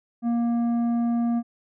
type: tone with tanh clipping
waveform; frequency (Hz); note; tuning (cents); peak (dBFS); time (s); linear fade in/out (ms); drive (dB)
sine; 235.3; A#3; +16; -22; 0.22-1.43; 50; 8
effects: none